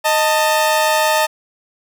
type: tone pair together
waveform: sawtooth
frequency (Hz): 622 / 889.9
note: D#5 / A5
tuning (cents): -1 / +19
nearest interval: tritone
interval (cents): 620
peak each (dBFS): -12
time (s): 0.04-1.27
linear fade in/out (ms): 20
effects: none